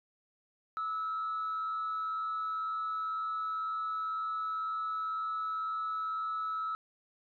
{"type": "tone with frequency modulation", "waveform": "sine", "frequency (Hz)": 1300, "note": "E6", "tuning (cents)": -24, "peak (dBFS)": -31, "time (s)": [0.77, 6.75], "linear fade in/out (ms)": 0, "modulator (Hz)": 98, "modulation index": 0.36, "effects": ["tanh soft clip ceiling -29 dBFS"]}